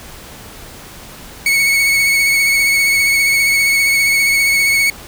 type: tone with vibrato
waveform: 40% pulse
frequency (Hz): 2213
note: C#7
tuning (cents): -3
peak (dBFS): -10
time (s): 1.46-4.9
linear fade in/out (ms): 2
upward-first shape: triangle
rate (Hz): 15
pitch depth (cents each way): 25
effects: pink hiss -35 dBFS RMS until 5.07 s